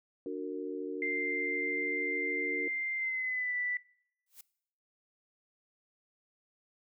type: chord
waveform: sine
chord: D augmented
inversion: none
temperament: just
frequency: 293.7 / 367.1 / 458.9 Hz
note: D4 / F#4 / A#4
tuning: 0 / -14 / -27 cents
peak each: -39 dBFS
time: 0.26-2.68 s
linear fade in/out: 2 ms
type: tone with pitch glide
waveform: sine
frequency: 2093 to 1975.5 Hz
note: C7 to B6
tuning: 0 to 0 cents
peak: -31 dBFS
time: 1.02-3.77 s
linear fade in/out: 2 ms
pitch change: -100 cents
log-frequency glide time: 2.96-3.55 s
type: noise with exponential growth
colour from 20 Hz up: blue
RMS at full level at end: -45 dBFS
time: 4.26-4.41 s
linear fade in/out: 5 ms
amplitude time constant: 31 ms
effects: noise-tail reverb RT60 0.7 s tail -21 dB re dry